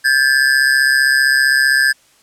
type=ring-modulated tone; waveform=square; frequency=1661.2 Hz; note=G#6; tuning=in tune; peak=-8 dBFS; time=0.04-1.93 s; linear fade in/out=20 ms; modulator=67.7 Hz; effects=white hiss -52 dBFS RMS until 2.22 s + low-pass 10000 Hz 12 dB/octave